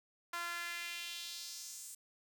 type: tone with high-pass filter sweep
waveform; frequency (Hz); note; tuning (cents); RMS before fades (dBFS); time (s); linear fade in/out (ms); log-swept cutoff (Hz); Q
sawtooth; 343.9; F4; -27; -44; 0.33-1.95; 5; 1200 to 8500; 2.1
effects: none